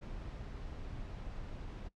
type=noise; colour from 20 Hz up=brown; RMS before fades=-44 dBFS; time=0.01-1.89 s; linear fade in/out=20 ms; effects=noise-tail reverb RT60 0.1 s tail -19 dB re dry + low-pass 5000 Hz 12 dB/octave